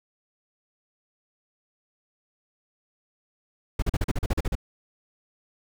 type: noise bursts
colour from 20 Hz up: brown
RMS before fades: -23 dBFS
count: 11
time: 3.79-4.553 s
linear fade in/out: 5 ms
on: 33 ms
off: 40 ms
effects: none